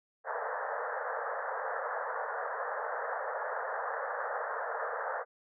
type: band-pass noise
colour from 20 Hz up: pink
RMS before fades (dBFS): -36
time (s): 0.24-5.25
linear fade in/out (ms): 50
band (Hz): 460 to 1800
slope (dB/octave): 96
effects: none